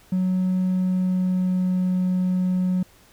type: tone with pitch glide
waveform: triangle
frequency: 184.7 to 183.21 Hz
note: F#3 to F#3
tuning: -3 to -17 cents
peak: -16 dBFS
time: 0.12-2.83 s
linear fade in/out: 5 ms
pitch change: -14 cents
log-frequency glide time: 0.63-1.86 s
effects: tanh soft clip ceiling -14 dBFS + pink hiss -54 dBFS RMS until 3.12 s